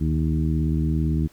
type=harmonic tone with a mistuned harmonic; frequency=77.78 Hz; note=D#2; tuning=in tune; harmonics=1 / 2 / 3 / 4 / 5; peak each=-23 / -23 / -28 / -29 / -40 dBFS; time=0-1.28 s; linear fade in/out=20 ms; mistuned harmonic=1; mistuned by=-93 cents; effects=pink hiss -56 dBFS RMS until 1.32 s